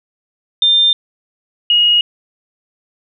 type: tone pair in turn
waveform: sine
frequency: 3600 / 2881 Hz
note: A7 / F#7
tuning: +39 / -47 cents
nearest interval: major third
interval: 386 cents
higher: first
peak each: -8 dBFS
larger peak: neither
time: 0.62-0.93 / 1.7-2.01 s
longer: neither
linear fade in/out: 2 ms
effects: none